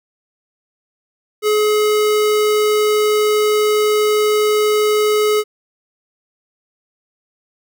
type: tone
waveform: square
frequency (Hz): 423.8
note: G#4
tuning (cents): +35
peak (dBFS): -13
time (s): 1.42-5.44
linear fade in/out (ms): 50
effects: none